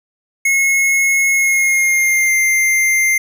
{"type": "tone with pitch glide", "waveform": "square", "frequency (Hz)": [2174, 2100], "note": ["C#7", "C7"], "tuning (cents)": [-34, 6], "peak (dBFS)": -12, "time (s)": [0.45, 3.18], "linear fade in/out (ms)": 5, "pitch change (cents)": -60, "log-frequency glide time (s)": [1.32, 2.31], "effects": []}